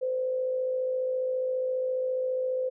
sine tone with amplitude modulation, 513 Hz, C5, 34 cents flat, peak -24 dBFS, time 0.01-2.7 s, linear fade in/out 20 ms, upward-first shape sine, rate 54.7 Hz, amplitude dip 40%, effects none

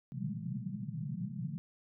white band-pass noise, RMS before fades -39 dBFS, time 0.12-1.58 s, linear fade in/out 0 ms, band 120 to 210 Hz, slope 96 dB/octave, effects none

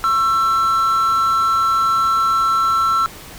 triangle tone pair together, 1096 / 1336.5 Hz, C#6 / E6, -20 / +23 cents, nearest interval minor third, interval 343 cents, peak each -22 / -12 dBFS, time 0.04-3.06 s, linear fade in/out 0 ms, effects pink hiss -37 dBFS RMS until 3.38 s

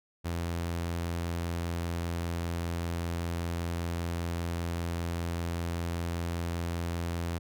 sawtooth tone, 85.1 Hz, F2, 44 cents flat, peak -27 dBFS, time 0.24-7.39 s, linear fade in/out 20 ms, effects none

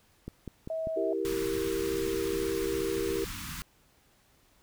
click train, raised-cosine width 3 ms, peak -25 dBFS, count 4, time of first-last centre 0.28-0.872 s, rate 5.07 Hz
sine tone, 645 Hz, E5, 38 cents flat, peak -30 dBFS, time 0.7-1.13 s, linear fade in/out 2 ms
sine chord, E diminished, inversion none, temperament equal, 329.6 / 392 / 466.2 Hz, E4 / G4 / Bb4, 0 / 0 / 0 cents, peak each -34 / -31 / -34 dBFS, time 0.96-3.25 s, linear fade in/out 10 ms
pink band-stop noise, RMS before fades -39 dBFS, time 1.25-3.62 s, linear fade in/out 0 ms, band 280 to 1000 Hz, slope 48 dB/octave
effects pink hiss -65 dBFS RMS until 4.62 s

